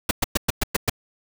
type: noise bursts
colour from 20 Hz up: pink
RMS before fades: -19 dBFS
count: 7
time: 0.09-0.897 s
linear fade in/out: 5 ms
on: 21 ms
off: 110 ms
effects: none